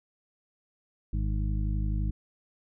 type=harmonic tone; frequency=51.8 Hz; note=G#1; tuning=4 cents flat; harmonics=1 / 2 / 3 / 4 / 6; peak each=-27 / -33 / -37 / -39 / -43 dBFS; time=1.13-2.11 s; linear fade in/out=5 ms; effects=none